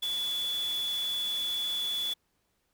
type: tone in noise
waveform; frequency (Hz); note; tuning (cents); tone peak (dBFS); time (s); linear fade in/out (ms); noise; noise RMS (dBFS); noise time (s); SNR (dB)
sine; 3436; A7; -42; -29; 0.02-2.14; 10; white; -43; 0.02-2.14; +11
effects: pink hiss -75 dBFS RMS until 2.73 s